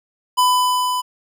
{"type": "tone with level ramp", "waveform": "square", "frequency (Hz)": 1000, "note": "B5", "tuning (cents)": 21, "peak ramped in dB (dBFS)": [-12, -20], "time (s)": [0.37, 1.02], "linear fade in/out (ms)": 20, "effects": []}